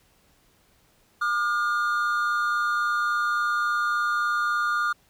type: tone pair together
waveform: triangle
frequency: 1204 / 1427.6 Hz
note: D6 / F6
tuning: +43 / +38 cents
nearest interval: minor third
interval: 295 cents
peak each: -23 dBFS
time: 1.21-4.93 s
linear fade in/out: 10 ms
effects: pink hiss -62 dBFS RMS until 5.09 s